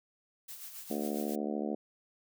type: noise with tremolo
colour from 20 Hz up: blue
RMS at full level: -44 dBFS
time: 0.48-1.36 s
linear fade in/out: 10 ms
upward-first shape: sine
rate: 7.4 Hz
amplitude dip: 50%
type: harmonic tone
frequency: 73.5 Hz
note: D2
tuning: 2 cents sharp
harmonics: 3 / 4 / 5 / 6 / 7 / 8 / 9 / 10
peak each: -36 / -38 / -40 / -42 / -43 / -44 / -45 / -46 dBFS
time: 0.9-1.75 s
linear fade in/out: 5 ms
effects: none